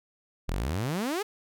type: exponential sweep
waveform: sawtooth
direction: up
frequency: 36.89 to 440 Hz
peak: -24 dBFS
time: 0.48-1.23 s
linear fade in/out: 10 ms
effects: none